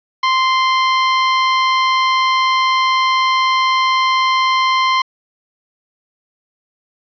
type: tone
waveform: sawtooth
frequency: 1044 Hz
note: C6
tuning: 4 cents flat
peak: -8 dBFS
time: 0.23-5.02 s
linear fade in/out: 5 ms
effects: resampled to 11025 Hz + 8-bit